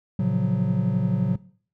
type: chord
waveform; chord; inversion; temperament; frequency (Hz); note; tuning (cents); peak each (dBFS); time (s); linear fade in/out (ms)
triangle; Gb major seventh; first; just; 115.62 / 138.75 / 173.43 / 185; Bb2 / Db3 / F3 / Gb3; -14 / +2 / -12 / 0; -25 / -24 / -26 / -21; 0.19-1.36; 5
effects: noise-tail reverb RT60 0.5 s tail -19 dB re dry